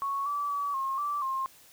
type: tone with pitch steps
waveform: sine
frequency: 1108 / 1155 / 1143 / 1074 / 1164 / 1064 Hz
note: C#6 / D6 / D6 / C6 / D6 / C6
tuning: -1 / -29 / -47 / +45 / -16 / +29 cents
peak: -28 dBFS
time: 0.02-1.46 s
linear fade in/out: 0 ms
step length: 240 ms
effects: white hiss -56 dBFS RMS until 1.72 s